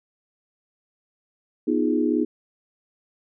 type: chord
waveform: sine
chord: F half-diminished seventh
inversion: second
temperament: equal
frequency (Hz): 246.9 / 311.1 / 349.2 / 415.3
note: Cb4 / Eb4 / F4 / Ab4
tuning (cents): 0 / 0 / 0 / 0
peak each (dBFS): -24 / -22 / -27 / -27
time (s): 1.67-2.25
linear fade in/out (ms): 10
effects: none